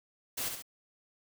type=noise with echo; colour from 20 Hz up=white; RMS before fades=-35 dBFS; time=0.37-0.49 s; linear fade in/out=10 ms; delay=67 ms; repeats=2; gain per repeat=-5 dB; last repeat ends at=0.624 s; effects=none